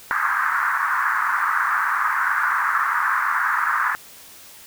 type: band-pass noise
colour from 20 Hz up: white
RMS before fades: -21 dBFS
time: 0.11-3.95 s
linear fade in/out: 0 ms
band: 1000 to 1700 Hz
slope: 48 dB/octave
effects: white hiss -44 dBFS RMS until 4.66 s

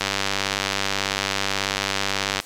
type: click train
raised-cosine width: 0.2 ms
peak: -4 dBFS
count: 236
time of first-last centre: 0.01-2.401 s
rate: 98.3 Hz
effects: white hiss -43 dBFS RMS until 2.45 s + low-pass 12000 Hz 12 dB/octave

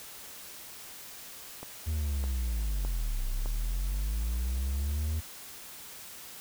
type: click train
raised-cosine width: 1 ms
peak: -27 dBFS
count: 4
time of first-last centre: 1.63-3.459 s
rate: 1.64 Hz
type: linear two-way sweep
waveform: triangle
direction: down then up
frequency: 80.2 to 30.87 to 80.2 Hz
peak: -26 dBFS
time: 1.86-5.21 s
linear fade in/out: 20 ms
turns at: 3.27 s
effects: white hiss -46 dBFS RMS until 6.4 s

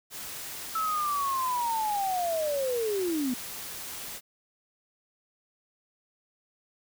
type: noise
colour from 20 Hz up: white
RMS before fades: -39 dBFS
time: 0.1-4.21 s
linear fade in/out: 50 ms
type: linear sweep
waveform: sine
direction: down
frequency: 1318.5 to 238.3 Hz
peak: -26 dBFS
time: 0.75-3.34 s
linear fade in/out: 5 ms
effects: none

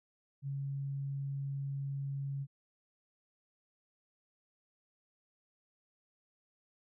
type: tone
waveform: sine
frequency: 138.59 Hz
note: C#3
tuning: in tune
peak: -35 dBFS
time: 0.42-2.47 s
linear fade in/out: 50 ms
effects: none

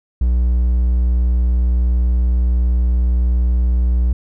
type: tone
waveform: triangle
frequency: 60.7 Hz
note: B1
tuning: 29 cents flat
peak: -10 dBFS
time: 0.21-4.13 s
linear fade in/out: 5 ms
effects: none

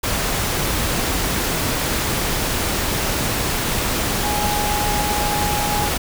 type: tone in noise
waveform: sine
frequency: 830.6 Hz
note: G#5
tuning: in tune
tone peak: -22 dBFS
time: 4.23-5.89 s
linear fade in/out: 10 ms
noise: pink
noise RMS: -21 dBFS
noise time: 0.03-5.98 s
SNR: -4 dB
effects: none

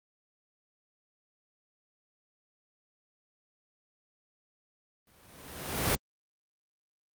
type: noise with exponential growth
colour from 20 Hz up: pink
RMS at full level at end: -24 dBFS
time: 5.07-5.95 s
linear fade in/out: 1 ms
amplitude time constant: 190 ms
effects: high-pass 60 Hz 12 dB/octave + Opus 32 kbps

